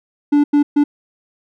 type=tone bursts at uneven times; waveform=triangle; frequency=291 Hz; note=D4; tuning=16 cents flat; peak=-7 dBFS; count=3; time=0.32-0.44 / 0.53-0.63 / 0.76-0.84 s; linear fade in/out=10 ms; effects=none